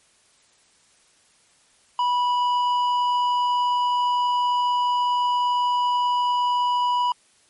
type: tone with tanh clipping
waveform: triangle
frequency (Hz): 981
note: B5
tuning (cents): -12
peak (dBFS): -20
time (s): 1.99-7.12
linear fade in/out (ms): 2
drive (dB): 12
effects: white hiss -59 dBFS RMS until 7.49 s + MP3 48 kbps